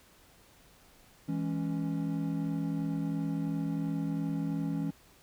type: chord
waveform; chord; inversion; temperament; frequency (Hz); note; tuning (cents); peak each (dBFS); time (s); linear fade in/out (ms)
triangle; C# minor; first; equal; 164.81 / 207.7 / 277.2; E3 / G#3 / C#4; 0 / 0 / 0; -31 / -36 / -32; 1.28-4.91; 10
effects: pink hiss -60 dBFS RMS until 5.22 s

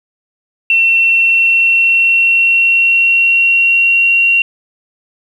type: tone with pitch glide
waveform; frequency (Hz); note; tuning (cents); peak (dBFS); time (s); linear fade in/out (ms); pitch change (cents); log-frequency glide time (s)
sine; 2705 to 2749; E7 to F7; +44 to -28; -7; 0.7-4.42; 2; +28; 0.82-4.21
effects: 7-bit

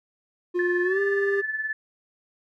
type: tone with pitch glide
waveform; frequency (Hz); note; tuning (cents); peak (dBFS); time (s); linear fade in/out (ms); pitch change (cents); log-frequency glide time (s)
triangle; 354.8 to 398.2; F4 to G4; +27 to +27; -20; 0.54-1.42; 20; +200; 0.83-1
type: tone with tremolo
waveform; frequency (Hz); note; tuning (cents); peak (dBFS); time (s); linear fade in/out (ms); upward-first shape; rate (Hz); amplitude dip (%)
sine; 1744; A6; -16; -23; 0.59-1.73; 2; triangle; 19; 70
effects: none

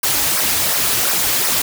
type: noise with flanger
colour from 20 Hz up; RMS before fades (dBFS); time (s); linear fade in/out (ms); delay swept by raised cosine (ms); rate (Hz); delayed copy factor
white; -17; 0.03-1.62; 5; 0.27 to 5.67; 2.8; -0.65
effects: none

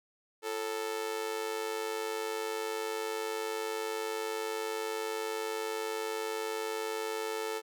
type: tone with amplitude modulation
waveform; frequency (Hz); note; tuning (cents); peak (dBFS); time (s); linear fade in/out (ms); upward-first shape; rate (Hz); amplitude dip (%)
sawtooth; 440; A4; 0; -26; 0.42-7.62; 50; sine; 100; 75
effects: none

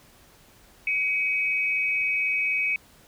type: tone pair together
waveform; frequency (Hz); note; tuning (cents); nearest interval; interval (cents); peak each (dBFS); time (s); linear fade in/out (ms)
sine; 2258 / 2534; C#7 / D#7; +31 / +31; major second; 200; -25; 0.87-2.76; 2
effects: pink hiss -55 dBFS RMS until 3.07 s

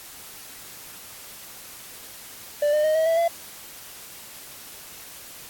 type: tone with pitch steps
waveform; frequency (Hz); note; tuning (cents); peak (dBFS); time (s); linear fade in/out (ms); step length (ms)
triangle; 587.3 / 604.2 / 621.5 / 639.3 / 657.7 / 676.6; D5 / D5 / D#5 / D#5 / E5 / E5; 0 / +49 / -2 / +47 / -4 / +45; -16; 2.62-3.28; 5; 110
effects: white hiss -42 dBFS RMS until 5.49 s + AAC 64 kbps

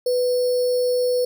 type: tone with sample-and-hold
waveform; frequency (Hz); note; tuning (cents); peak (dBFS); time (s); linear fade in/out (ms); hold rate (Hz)
sine; 496.5; B4; +9; -17; 0.06-1.25; 5; 4900
effects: none

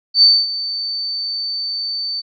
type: tone with ADSR envelope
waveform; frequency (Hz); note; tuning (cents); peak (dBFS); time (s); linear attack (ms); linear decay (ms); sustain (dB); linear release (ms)
sine; 4551; C#8; +45; -5; 0.14-2.22; 83; 240; -15; 28
effects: none

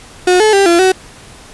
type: tone with pitch steps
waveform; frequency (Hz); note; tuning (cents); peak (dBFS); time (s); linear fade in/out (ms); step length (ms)
35% pulse; 362.4 / 431.5 / 394.7 / 341.9 / 375.3; F#4 / A4 / G4 / F4 / F#4; -36 / -34 / +12 / -37 / +25; -5; 0.27-0.92; 5; 130
effects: pink hiss -37 dBFS RMS until 1.53 s + resampled to 24000 Hz

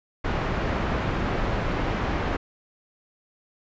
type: low-pass noise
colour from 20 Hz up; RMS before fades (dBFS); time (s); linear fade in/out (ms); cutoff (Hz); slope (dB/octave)
pink; -26; 0.24-2.37; 10; 1900; 12
effects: resampled to 16000 Hz

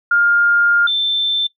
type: tone pair in turn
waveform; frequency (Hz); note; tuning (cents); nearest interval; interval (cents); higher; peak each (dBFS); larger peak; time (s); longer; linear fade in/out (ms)
sine; 1409 / 3550; F6 / A7; +15 / +15; octave + major third; 1600; second; -10 / -14; first; 0.11-0.87 / 0.87-1.47; first; 5
effects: noise-tail reverb RT60 0.1 s tail -17 dB re dry

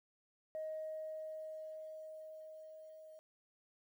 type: tone with level ramp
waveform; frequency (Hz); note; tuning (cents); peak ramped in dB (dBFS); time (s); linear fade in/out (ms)
sine; 627; D#5; +13; -38 to -53; 0.55-3.19; 0
effects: tanh soft clip ceiling -36 dBFS + 12-bit

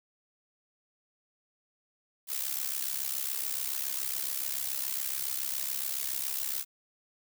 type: noise with amplitude modulation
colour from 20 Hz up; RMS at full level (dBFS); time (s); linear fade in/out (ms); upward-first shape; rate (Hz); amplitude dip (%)
blue; -30; 2.27-6.65; 50; sine; 67.1; 80
effects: none

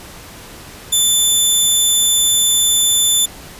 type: tone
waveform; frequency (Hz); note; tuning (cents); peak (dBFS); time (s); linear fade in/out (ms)
15% pulse; 3520; A7; 0; -4; 0.92-3.26; 10
effects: pink hiss -36 dBFS RMS until 3.59 s + resampled to 32000 Hz

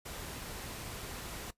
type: noise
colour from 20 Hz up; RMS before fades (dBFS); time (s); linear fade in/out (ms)
pink; -43; 0.05-1.51; 10
effects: noise-tail reverb RT60 0.1 s tail -17 dB re dry + resampled to 32000 Hz

